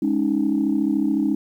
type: chord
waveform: sine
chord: Ab suspended fourth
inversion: none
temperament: equal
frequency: 207.7 / 277.2 / 311.1 Hz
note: Ab3 / Db4 / Eb4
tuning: 0 / 0 / 0 cents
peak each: -23 / -21 / -21 dBFS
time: 0.02-1.35 s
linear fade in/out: 5 ms
effects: tanh soft clip ceiling -10 dBFS + 9-bit